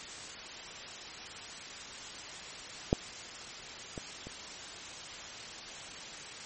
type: clicks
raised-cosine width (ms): 2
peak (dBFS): -10 / -25 / -29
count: 3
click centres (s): 2.929 / 3.978 / 4.27
effects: white hiss -44 dBFS RMS until 6.45 s + MP3 32 kbps